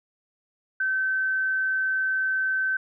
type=tone; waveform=sine; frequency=1538 Hz; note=G6; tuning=33 cents flat; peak=-22 dBFS; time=0.8-2.77 s; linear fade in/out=5 ms; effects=none